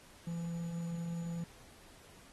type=tone with quantisation; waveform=triangle; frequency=169.1 Hz; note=E3; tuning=44 cents sharp; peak=-34 dBFS; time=0.27-1.44 s; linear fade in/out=2 ms; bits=10; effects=pink hiss -59 dBFS RMS until 2.32 s + AAC 32 kbps